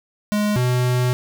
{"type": "tone pair in turn", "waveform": "square", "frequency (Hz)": [208.7, 124.83], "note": ["G#3", "B2"], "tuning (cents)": [9, 19], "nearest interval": "major sixth", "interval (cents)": 890, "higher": "first", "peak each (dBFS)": [-18, -17], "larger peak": "second", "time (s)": [[0.32, 0.56], [0.56, 1.13]], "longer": "second", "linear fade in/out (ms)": 0, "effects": []}